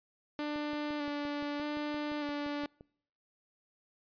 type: tone with vibrato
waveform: sawtooth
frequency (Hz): 293.7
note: D4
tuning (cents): 0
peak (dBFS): -30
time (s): 0.39-2.66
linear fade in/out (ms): 0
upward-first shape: square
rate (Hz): 0.82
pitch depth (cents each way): 18
type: click train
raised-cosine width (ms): 2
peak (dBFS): -36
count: 14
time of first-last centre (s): 0.56-2.809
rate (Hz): 5.78
effects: noise-tail reverb RT60 0.7 s tail -26 dB re dry + resampled to 11025 Hz